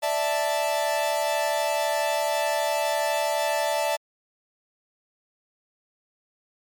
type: chord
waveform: 45% pulse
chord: D suspended second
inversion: none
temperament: equal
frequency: 587.3 / 659.3 / 880 Hz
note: D5 / E5 / A5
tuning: 0 / 0 / 0 cents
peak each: -27 dBFS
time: 0.02-3.97 s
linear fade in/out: 20 ms
effects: MP3 96 kbps